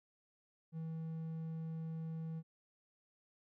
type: tone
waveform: triangle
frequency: 161.6 Hz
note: E3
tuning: 34 cents flat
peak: -38 dBFS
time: 0.72-2.43 s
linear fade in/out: 50 ms
effects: none